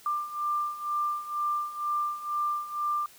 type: beating tone pair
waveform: sine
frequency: 1188 / 1190.1 Hz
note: D6 / D6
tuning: +20 / +23 cents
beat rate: 2.1 Hz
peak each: -33 / -29 dBFS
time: 0.06-3.06 s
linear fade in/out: 2 ms
effects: white hiss -54 dBFS RMS until 3.18 s